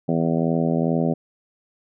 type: harmonic tone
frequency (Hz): 82.4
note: E2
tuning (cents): 0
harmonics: 2 / 3 / 4 / 5 / 6 / 7 / 8 / 9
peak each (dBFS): -22 / -23 / -29 / -28 / -31 / -29 / -31 / -34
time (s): 0.08-1.14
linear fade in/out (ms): 10
effects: none